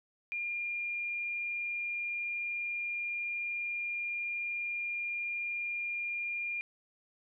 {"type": "tone", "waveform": "sine", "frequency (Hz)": 2407, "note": "D7", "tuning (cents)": 42, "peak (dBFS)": -33, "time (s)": [0.32, 6.61], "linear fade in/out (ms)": 0, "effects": []}